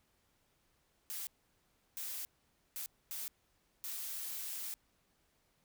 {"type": "noise bursts at uneven times", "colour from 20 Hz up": "blue", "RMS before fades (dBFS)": -42, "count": 5, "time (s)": [[1.1, 1.27], [1.97, 2.25], [2.76, 2.86], [3.11, 3.28], [3.84, 4.74]], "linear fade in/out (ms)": 0, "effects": ["pink hiss -75 dBFS RMS until 5.64 s"]}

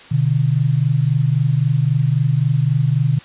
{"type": "tone pair together", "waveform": "sine", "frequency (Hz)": [125.6, 149.36], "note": ["B2", "D3"], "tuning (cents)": [30, 30], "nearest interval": "minor third", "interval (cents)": 300, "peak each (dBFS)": -16, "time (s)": [0.11, 3.19], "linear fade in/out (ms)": 10, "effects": ["white hiss -41 dBFS RMS until 3.24 s", "resampled to 8000 Hz"]}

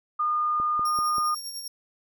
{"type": "tone", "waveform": "sine", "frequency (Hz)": 1218, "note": "D#6", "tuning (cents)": -37, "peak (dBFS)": -22, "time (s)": [0.19, 1.35], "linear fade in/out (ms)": 10}
{"type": "click train", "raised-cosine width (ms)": 2, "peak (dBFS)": -26, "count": 4, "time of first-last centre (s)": [0.6, 1.183], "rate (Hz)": 5.15}
{"type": "tone with tremolo", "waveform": "25% pulse", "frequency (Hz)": 5560, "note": "F8", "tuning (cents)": -9, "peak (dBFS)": -27, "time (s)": [0.85, 1.68], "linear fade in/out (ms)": 5, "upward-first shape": "sine", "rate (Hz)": 10, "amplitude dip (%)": 50}
{"effects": []}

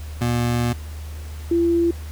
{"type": "tone pair in turn", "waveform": ["25% pulse", "sine"], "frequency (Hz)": [120, 339.4], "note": ["B2", "F4"], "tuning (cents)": [-49, -49], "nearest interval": "octave + tritone", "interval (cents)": 1800, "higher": "second", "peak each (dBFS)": -15, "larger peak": "neither", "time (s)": [[0.21, 0.73], [1.51, 1.91]], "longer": "first", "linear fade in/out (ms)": 5, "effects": ["added 76 Hz sine -30 dBFS peak until 2.11 s", "pink hiss -44 dBFS RMS until 2.11 s"]}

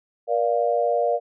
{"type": "chord", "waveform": "sine", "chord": "Bb major", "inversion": "none", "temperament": "equal with one note detuned", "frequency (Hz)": [475.4, 587.3, 698.5], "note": ["Bb4", "D5", "F5"], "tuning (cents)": [34, 0, 0], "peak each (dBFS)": -23, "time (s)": [0.27, 1.2], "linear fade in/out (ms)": 50, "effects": []}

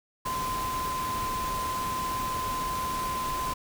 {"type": "tone in noise", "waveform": "sine", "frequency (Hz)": 1030, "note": "C6", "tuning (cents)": -28, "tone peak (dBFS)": -29, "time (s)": [0.25, 3.54], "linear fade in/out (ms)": 10, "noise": "pink", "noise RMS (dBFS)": -36, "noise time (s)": [0.25, 3.54], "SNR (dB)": 4, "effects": []}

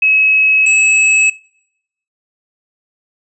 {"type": "tone pair in turn", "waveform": ["sine", "square"], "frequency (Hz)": [2567, 2586], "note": ["E7", "E7"], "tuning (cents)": [-47, -34], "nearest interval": "unison", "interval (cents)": 13, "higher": "second", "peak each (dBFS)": -8, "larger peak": "neither", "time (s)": [[0.02, 0.66], [0.66, 1.3]], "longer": "neither", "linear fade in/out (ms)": 5, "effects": ["noise-tail reverb RT60 0.8 s tail -24 dB re dry", "resampled to 22050 Hz"]}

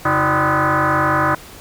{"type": "tone with frequency modulation", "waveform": "sine", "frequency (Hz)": 138.59, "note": "C#3", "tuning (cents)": 0, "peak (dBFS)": -13, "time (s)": [0.05, 1.35], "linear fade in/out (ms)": 5, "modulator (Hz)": 227, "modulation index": 6.6, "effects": ["pink hiss -39 dBFS RMS until 1.6 s"]}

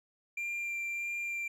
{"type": "tone with vibrato", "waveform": "triangle", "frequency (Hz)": 2377, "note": "D7", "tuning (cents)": 20, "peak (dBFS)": -32, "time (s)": [0.37, 1.48], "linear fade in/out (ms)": 5, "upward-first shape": "sine", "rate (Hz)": 1.6, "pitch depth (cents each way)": 10, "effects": []}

